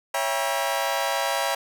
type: chord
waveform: sawtooth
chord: C# diminished seventh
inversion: none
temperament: just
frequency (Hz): 554.4 / 665.2 / 798.3 / 957.9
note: C#5 / E5 / G5 / Bb5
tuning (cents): 0 / +16 / +31 / +47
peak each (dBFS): -25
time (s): 0.14-1.55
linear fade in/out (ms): 5
effects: none